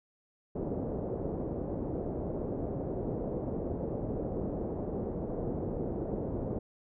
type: low-pass noise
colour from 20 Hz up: white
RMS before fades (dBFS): -35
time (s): 0.55-6.59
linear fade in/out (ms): 5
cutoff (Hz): 530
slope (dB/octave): 24
effects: none